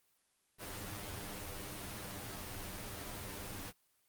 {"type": "noise with comb filter", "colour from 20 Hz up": "pink", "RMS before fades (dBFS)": -44, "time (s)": [0.58, 3.73], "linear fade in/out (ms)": 50, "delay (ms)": 10, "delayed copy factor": 0.75, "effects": ["white hiss -75 dBFS RMS until 4.08 s", "Opus 24 kbps"]}